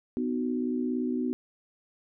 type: tone cluster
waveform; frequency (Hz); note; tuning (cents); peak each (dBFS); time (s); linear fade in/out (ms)
sine; 249.9 / 307.5 / 371.4; B3 / D#4 / F#4; +21 / -20 / +7; -28 / -34 / -34; 0.17-1.33; 0
effects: none